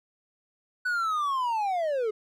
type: linear sweep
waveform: triangle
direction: down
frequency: 1500 to 413.1 Hz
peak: -23 dBFS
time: 0.85-2.11 s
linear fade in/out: 10 ms
effects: none